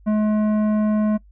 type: tone with tanh clipping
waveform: sine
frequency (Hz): 213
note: G#3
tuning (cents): +44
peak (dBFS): -18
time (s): 0.06-1.18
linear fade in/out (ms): 20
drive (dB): 12
effects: noise-tail reverb RT60 0.1 s tail -22 dB re dry + added 50 Hz sine -46 dBFS peak until 1.31 s